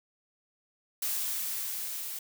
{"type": "noise with level ramp", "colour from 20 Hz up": "blue", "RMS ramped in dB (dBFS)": [-31, -38], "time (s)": [1.02, 2.19], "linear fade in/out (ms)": 5, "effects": []}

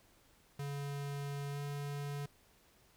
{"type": "tone with pitch glide", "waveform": "square", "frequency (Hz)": [141.8, 143.2], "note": ["C#3", "D3"], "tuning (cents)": [40, -43], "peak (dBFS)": -39, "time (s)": [0.59, 2.26], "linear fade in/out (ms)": 5, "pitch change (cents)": 17, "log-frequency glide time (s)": [1.51, 1.58], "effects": ["pink hiss -67 dBFS RMS until 2.96 s"]}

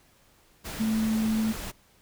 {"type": "tone in noise", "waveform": "sine", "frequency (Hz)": 220, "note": "A3", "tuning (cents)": 0, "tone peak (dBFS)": -23, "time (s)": [0.79, 1.53], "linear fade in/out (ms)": 20, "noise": "pink", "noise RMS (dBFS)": -37, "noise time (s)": [0.64, 1.72], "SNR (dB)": 11, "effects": ["pink hiss -61 dBFS RMS until 2.01 s"]}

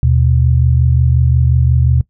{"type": "tone pair together", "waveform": "sine", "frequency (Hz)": [78.2, 123.82], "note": ["D#2", "B2"], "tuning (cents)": [9, 5], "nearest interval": "minor sixth", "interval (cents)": 796, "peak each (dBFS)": -11, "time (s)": [0.03, 2.01], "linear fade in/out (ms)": 0, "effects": ["noise-tail reverb RT60 0.1 s tail -19 dB re dry"]}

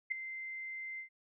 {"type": "tone with ADSR envelope", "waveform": "sine", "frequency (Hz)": 2080, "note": "C7", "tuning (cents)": -11, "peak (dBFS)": -28, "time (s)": [0.1, 1.09], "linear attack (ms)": 19, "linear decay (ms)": 4, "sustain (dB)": -12, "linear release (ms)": 100, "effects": []}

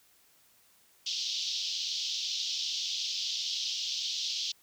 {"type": "band-pass noise", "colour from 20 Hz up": "pink", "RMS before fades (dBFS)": -34, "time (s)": [1.06, 4.52], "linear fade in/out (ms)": 5, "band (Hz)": [3100, 5800], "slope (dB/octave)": 48, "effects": ["white hiss -64 dBFS RMS until 4.62 s"]}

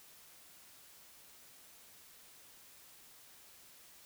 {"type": "silence", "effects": ["white hiss -59 dBFS RMS until 4.05 s"]}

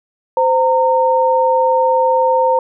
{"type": "tone pair together", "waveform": "sine", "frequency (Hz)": [517.3, 918], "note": ["C5", "A#5"], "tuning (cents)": [-20, -27], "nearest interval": "minor seventh", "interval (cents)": 993, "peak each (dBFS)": -13, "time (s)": [0.37, 2.59], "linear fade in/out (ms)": 2, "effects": []}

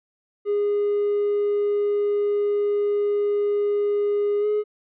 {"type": "tone with pitch glide", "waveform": "triangle", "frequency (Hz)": [410.8, 420.4], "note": ["G#4", "G#4"], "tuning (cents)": [-19, 21], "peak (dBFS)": -16, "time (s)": [0.45, 4.64], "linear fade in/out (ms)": 50, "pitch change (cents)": 40, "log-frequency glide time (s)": [4.4, 4.46], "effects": ["tanh soft clip ceiling -15 dBFS", "resampled to 8000 Hz"]}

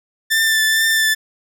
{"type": "tone with vibrato", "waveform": "sawtooth", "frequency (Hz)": 1773, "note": "A6", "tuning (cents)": 13, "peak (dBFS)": -10, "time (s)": [0.3, 1.15], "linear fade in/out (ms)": 20, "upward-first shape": "triangle", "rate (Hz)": 2.2, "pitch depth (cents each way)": 21, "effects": []}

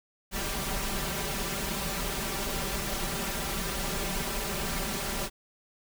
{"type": "noise with comb filter", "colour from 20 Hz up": "pink", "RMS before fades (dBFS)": -32, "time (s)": [0.31, 5.3], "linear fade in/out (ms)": 50, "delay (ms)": 5.1, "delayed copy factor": 0.85, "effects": []}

